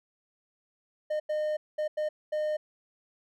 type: tone bursts at uneven times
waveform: triangle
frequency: 610 Hz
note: D#5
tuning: 34 cents flat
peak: -25 dBFS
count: 5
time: 1.1-1.2 / 1.29-1.57 / 1.78-1.88 / 1.97-2.09 / 2.32-2.57 s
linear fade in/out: 10 ms
effects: none